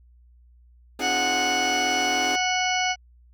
sawtooth chord, F minor seventh, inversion second, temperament equal with one note detuned, 261.6 / 303.8 / 349.2 / 415.3 Hz, C4 / Eb4 / F4 / Ab4, 0 / -41 / 0 / 0 cents, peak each -30 / -30 / -33 / -31 dBFS, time 0.99-2.36 s, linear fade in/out 5 ms
harmonic tone, 736 Hz, F#5, 9 cents flat, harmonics 1 / 2 / 3 / 4 / 6 / 7 / 8, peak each -25 / -31 / -27 / -29 / -36 / -36 / -32 dBFS, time 1-2.96 s, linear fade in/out 50 ms
effects added 60 Hz sine -51 dBFS peak until 3.33 s

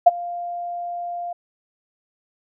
sine tone with ADSR envelope, 698.5 Hz, F5, in tune, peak -4 dBFS, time 0.06-1.33 s, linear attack 12 ms, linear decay 26 ms, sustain -22 dB, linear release 6 ms, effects none

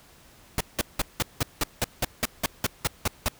pink noise bursts, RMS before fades -24 dBFS, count 14, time 0.58-3.284 s, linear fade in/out 2 ms, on 26 ms, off 180 ms, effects pink hiss -54 dBFS RMS until 3.39 s

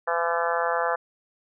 harmonic tone with a mistuned harmonic, 169.1 Hz, E3, 44 cents sharp, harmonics 3 / 4 / 5 / 6 / 7 / 8 / 9 / 10, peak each -28 / -29 / -30 / -31 / -31 / -32 / -33 / -33 dBFS, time 0.07-0.96 s, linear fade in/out 10 ms, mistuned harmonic 10, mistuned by +35 cents, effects none

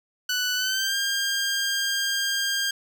15% pulse tone with pitch glide, 1488 to 1604 Hz, F#6 to G6, +9 to +39 cents, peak -17 dBFS, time 0.29-2.71 s, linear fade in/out 5 ms, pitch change +130 cents, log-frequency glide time 0.56-0.96 s, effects none

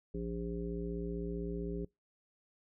harmonic tone, 57.8 Hz, A#1, 14 cents flat, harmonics 1 / 3 / 5 / 7 / 9, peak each -41 / -40 / -44 / -41 / -52 dBFS, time 0.14-1.85 s, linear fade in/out 5 ms, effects noise-tail reverb RT60 0.2 s tail -25 dB re dry

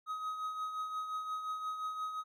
triangle tone with tremolo, 1263 Hz, D#6, 26 cents sharp, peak -32 dBFS, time 0.06-2.24 s, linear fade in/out 50 ms, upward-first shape triangle, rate 5.7 Hz, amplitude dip 55%, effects none

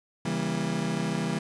35% pulse chord, C# diminished seventh, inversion none, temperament just, 138.59 / 166.31 / 199.57 / 239.5 Hz, C#3 / E3 / G3 / Bb3, 0 / +16 / +31 / +47 cents, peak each -34 / -29 / -30 / -32 dBFS, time 0.25-1.39 s, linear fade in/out 5 ms, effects resampled to 22050 Hz + 9-bit

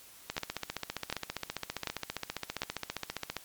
two click trains, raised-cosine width 0.2 ms, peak -16 / -14 dBFS, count 47 / 4, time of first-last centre 0.3-3.367 / 0.38-2.619 s, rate 15 / 1.34 Hz, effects white hiss -54 dBFS RMS until 3.44 s + MP3 96 kbps

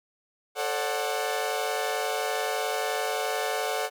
sawtooth chord, D dominant seventh, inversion second, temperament equal with one note detuned, 440 / 535.8 / 587.3 / 740 Hz, A4 / C5 / D5 / F#5, 0 / +41 / 0 / 0 cents, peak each -28 / -30 / -30 / -27 dBFS, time 0.55-3.9 s, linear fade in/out 50 ms, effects none

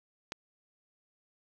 click, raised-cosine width 0.2 ms, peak -19 dBFS, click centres 0.321 s, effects none

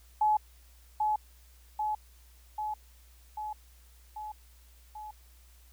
sine tone with echo, 852 Hz, G#5, 44 cents sharp, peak -22 dBFS, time 0.21-0.37 s, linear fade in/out 5 ms, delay 790 ms, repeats 6, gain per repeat -3 dB, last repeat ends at 5.11 s, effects added 60 Hz sine -55 dBFS peak until 5.72 s + white hiss -63 dBFS RMS until 5.72 s

